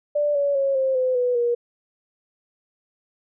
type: tone with pitch steps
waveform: sine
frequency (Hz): 587.3 / 567.3 / 548 / 529.3 / 511.3 / 493.9 / 477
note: D5 / C#5 / C#5 / C5 / C5 / B4 / A#4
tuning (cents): 0 / +40 / -20 / +20 / -40 / 0 / +40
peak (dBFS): -18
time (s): 0.15-1.55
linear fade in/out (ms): 10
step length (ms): 200
effects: none